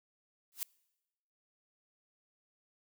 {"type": "noise with exponential growth", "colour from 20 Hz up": "blue", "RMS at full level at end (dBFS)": -33, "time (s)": [0.52, 0.63], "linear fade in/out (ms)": 0, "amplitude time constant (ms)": 22, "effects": ["noise-tail reverb RT60 1.0 s tail -25 dB re dry"]}